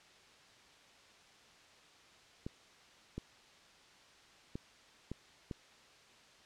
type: clicks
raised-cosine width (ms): 3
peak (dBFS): -27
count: 5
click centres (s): 2.465 / 3.18 / 4.555 / 5.116 / 5.512
effects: white hiss -61 dBFS RMS until 6.45 s + low-pass 5000 Hz 12 dB/octave